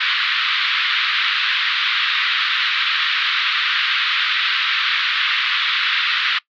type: band-pass noise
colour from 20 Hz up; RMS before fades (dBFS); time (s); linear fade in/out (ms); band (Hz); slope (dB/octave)
white; -19; 0-6.39; 10; 1200 to 3900; 48
effects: noise-tail reverb RT60 0.1 s tail -21 dB re dry